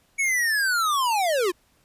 square linear sweep, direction down, 2242 to 330.7 Hz, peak -21 dBFS, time 0.18-1.52 s, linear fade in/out 20 ms, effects pink hiss -63 dBFS RMS until 1.84 s + resampled to 32000 Hz

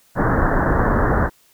pink low-pass noise, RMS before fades -17 dBFS, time 0.15-1.3 s, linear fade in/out 50 ms, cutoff 1800 Hz, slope 96 dB/octave, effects white hiss -56 dBFS RMS until 1.53 s

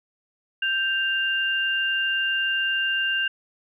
sine tone pair together, 1568.1 / 2794 Hz, G6 / F7, 0 / 0 cents, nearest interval minor seventh, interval 1000 cents, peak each -24 dBFS, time 0.62-3.28 s, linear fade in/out 5 ms, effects none

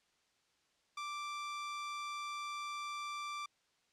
sawtooth tone, 1174.7 Hz, D6, in tune, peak -36 dBFS, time 0.97-3.46 s, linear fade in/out 5 ms, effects white hiss -75 dBFS RMS until 3.92 s + low-pass 6000 Hz 12 dB/octave

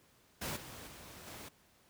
pink noise with level steps, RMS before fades -39 / -49 / -52 / -48 dBFS, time 0.41-1.49 s, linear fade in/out 10 ms, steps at 0.56 / 0.87 / 1.26 s, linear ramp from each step 10 ms, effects pink hiss -67 dBFS RMS until 1.89 s + high-pass 60 Hz 12 dB/octave

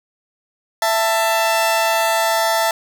sawtooth tone pair together, 665.1 / 887 Hz, E5 / A5, +15 / +14 cents, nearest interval perfect fourth, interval 499 cents, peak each -14 dBFS, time 0.82-2.71 s, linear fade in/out 2 ms, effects none

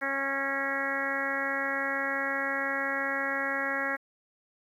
harmonic tone, 274.2 Hz, C#4, 19 cents flat, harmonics 1 / 2 / 3 / 4 / 5 / 6 / 7 / 8, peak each -39 / -36 / -39 / -39 / -37 / -33 / -33 / -39 dBFS, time 0.01-3.97 s, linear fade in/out 20 ms, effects 10-bit

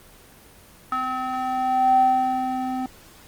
square tone with band-pass filter sweep, 257.4 Hz, C4, 28 cents flat, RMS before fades -22 dBFS, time 0.92-2.86 s, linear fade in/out 2 ms, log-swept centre 1200 to 530 Hz, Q 7.7, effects pink hiss -49 dBFS RMS until 3.27 s + Opus 24 kbps

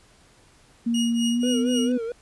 sine tone with pitch glide, 233.6 to 248.9 Hz, A#3 to B3, +4 to +14 cents, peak -20 dBFS, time 0.86-1.98 s, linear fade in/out 10 ms, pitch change +110 cents, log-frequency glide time 1.3-1.49 s
sawtooth tone with tremolo, 2878 Hz, F#7, 49 cents flat, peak -22 dBFS, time 0.94-1.92 s, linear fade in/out 5 ms, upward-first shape triangle, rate 3.9 Hz, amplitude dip 95%
triangle tone with vibrato, 477.1 Hz, A#4, 40 cents sharp, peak -25 dBFS, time 1.43-2.12 s, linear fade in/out 2 ms, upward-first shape sine, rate 4.5 Hz, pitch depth 98 cents each way
effects pink hiss -56 dBFS RMS until 2.21 s + resampled to 24000 Hz

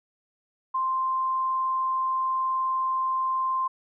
sine tone, 1046.5 Hz, C6, in tune, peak -23 dBFS, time 0.74-3.68 s, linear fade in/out 10 ms, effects none

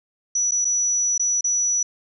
sine tone with dropouts, 5900 Hz, F#8, 6 cents flat, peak -18 dBFS, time 0.35-1.83 s, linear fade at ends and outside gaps 5 ms, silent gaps 0.511-0.518 / 0.647-0.651 / 1.179-1.195 / 1.41-1.442 s, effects none

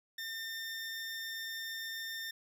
20% pulse tone, 1807 Hz, A6, 46 cents sharp, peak -34 dBFS, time 0.18-2.31 s, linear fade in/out 5 ms, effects none

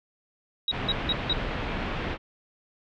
sine tone bursts, 3827 Hz, A#7, 45 cents sharp, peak -22 dBFS, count 4, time 0.68-1.33 s, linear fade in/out 2 ms, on 35 ms, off 170 ms
pink low-pass noise, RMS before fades -31 dBFS, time 0.7-2.18 s, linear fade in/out 50 ms, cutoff 3200 Hz, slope 24 dB/octave
effects none

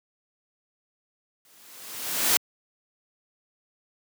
white noise with exponential growth, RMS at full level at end -19 dBFS, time 1.45-2.37 s, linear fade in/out 1 ms, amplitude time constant 200 ms, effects high-pass 150 Hz 12 dB/octave

